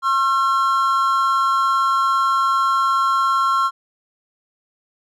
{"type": "tone pair together", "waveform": "triangle", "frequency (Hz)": [1076.5, 1359], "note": ["C6", "F6"], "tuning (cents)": [49, -48], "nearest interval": "major third", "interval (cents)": 403, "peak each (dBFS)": [-16, -16], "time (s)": [0.02, 3.71], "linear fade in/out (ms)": 50, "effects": []}